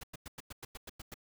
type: noise bursts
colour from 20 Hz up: pink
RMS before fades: -45 dBFS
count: 10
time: 0.01-1.142 s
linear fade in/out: 5 ms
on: 25 ms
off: 98 ms
effects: none